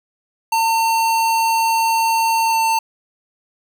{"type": "tone with pitch glide", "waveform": "square", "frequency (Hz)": [905, 899.8], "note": ["A5", "A5"], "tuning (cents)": [48, 39], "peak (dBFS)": -15, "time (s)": [0.52, 2.79], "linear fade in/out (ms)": 5, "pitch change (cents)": -9, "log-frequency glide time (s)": [2.42, 2.58], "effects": []}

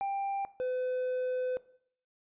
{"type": "tone pair in turn", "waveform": "triangle", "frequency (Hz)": [791, 506.6], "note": ["G5", "B4"], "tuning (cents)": [15, 44], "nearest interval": "minor sixth", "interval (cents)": 771, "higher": "first", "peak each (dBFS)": -28, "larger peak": "neither", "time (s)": [[0.01, 0.45], [0.6, 1.57]], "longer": "second", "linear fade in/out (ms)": 0, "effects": ["noise-tail reverb RT60 0.6 s tail -18 dB re dry", "resampled to 8000 Hz"]}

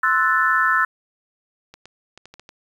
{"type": "chord", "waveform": "sine", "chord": "F# half-diminished seventh", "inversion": "second", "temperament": "equal", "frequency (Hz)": [1046.5, 1318.5, 1480, 1760], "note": ["C6", "E6", "F#6", "A6"], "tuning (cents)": [0, 0, 0, 0], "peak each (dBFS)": [-24, -19, -21, -20], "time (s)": [0.03, 0.85], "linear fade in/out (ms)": 5}
{"type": "clicks", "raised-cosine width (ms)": 0.2, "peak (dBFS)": -24, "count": 7, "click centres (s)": [1.74, 1.856, 2.176, 2.256, 2.34, 2.396, 2.491]}
{"effects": ["8-bit"]}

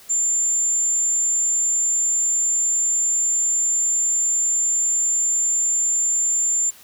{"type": "tone", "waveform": "sine", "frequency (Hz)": 7230, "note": "A8", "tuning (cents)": 46, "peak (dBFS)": -17, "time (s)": [0.09, 6.71], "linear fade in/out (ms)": 20, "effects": ["white hiss -47 dBFS RMS until 6.83 s"]}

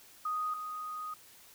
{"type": "tone pair in turn", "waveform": "sine", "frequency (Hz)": [1244.5, 1244.5], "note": ["D#6", "D#6"], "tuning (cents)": [0, 0], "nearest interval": "unison", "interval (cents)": 0, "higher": "neither", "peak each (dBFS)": [-31, -37], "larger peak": "first", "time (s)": [[0.25, 0.54], [0.54, 1.14]], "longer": "second", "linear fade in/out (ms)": 5, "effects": ["white hiss -57 dBFS RMS until 1.54 s"]}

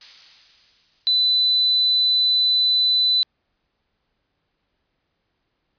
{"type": "noise with exponential decay", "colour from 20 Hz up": "violet", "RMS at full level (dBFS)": -28, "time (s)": [0.01, 1.99], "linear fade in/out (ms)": 2, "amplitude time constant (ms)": 430}
{"type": "tone", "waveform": "sine", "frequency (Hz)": 4000, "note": "B7", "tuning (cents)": 21, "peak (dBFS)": -15, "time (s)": [1.07, 3.23], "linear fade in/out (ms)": 0}
{"effects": ["pink hiss -73 dBFS RMS until 5.78 s", "resampled to 11025 Hz"]}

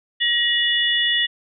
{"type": "tone cluster", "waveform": "sine", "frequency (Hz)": [1897, 2913, 3463], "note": ["A#6", "F#7", "A7"], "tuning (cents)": [30, -28, -28], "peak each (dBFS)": -21, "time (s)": [0.2, 1.27], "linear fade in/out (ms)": 20, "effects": []}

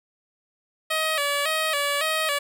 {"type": "tone with vibrato", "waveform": "10% pulse", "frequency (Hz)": 601, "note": "D5", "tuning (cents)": 40, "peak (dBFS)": -14, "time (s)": [0.9, 2.39], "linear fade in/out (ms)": 10, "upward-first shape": "square", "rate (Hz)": 1.8, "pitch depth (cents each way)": 84, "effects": []}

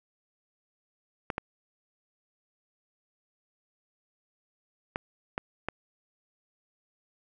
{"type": "clicks", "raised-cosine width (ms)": 0.5, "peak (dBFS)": -15, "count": 5, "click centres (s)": [1.302, 1.381, 4.959, 5.379, 5.686], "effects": []}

